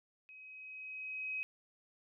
sine tone with level ramp, 2535 Hz, D#7, 32 cents sharp, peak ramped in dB -52 to -35 dBFS, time 0.29-1.43 s, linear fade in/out 0 ms, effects none

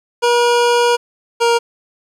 25% pulse tone pair in turn, 479 / 468.9 Hz, A#4 / A#4, +47 / +10 cents, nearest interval unison, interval 37 cents, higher first, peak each -7 dBFS, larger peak neither, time 0.22-0.97 / 1.4-1.59 s, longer first, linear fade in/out 20 ms, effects low-pass 8000 Hz 12 dB/octave + 8-bit

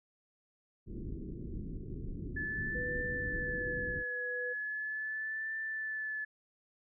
pink low-pass noise, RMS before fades -41 dBFS, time 0.86-4.04 s, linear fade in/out 50 ms, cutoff 390 Hz, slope 48 dB/octave
sine tone with vibrato, 1727 Hz, A6, 33 cents flat, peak -35 dBFS, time 2.36-6.25 s, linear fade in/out 10 ms, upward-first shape triangle, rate 0.39 Hz, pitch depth 45 cents each way
sine tone with tremolo, 493.9 Hz, B4, in tune, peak -38 dBFS, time 2.74-4.54 s, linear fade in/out 20 ms, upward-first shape triangle, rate 1.3 Hz, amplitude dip 50%
effects none

